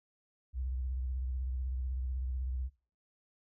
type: tone with vibrato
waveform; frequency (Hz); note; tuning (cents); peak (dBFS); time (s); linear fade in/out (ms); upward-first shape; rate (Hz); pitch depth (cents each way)
sine; 63.9; C2; -40; -33; 0.53-2.7; 50; square; 16; 78
effects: noise-tail reverb RT60 0.4 s tail -20 dB re dry